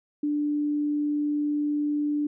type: tone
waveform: sine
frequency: 294.8 Hz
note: D4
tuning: 7 cents sharp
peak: -23 dBFS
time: 0.23-2.27 s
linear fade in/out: 5 ms
effects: none